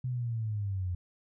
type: linear sweep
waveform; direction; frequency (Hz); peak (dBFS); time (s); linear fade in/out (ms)
sine; down; 128.5 to 87.31; -30; 0.04-0.95; 5
effects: none